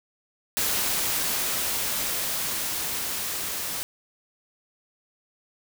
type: noise with level ramp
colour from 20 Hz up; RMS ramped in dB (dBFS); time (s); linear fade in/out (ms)
white; -25 to -31; 0.57-3.83; 0
effects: none